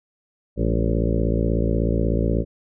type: harmonic tone with a mistuned harmonic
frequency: 56.4 Hz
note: A1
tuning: 44 cents sharp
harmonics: 1 / 2 / 3 / 4 / 5 / 6 / 7 / 8 / 9 / 10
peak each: -22 / -25 / -27 / -28 / -29 / -30 / -30 / -31 / -32 / -32 dBFS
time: 0.56-2.45 s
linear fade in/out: 50 ms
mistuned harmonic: 4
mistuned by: -82 cents
effects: none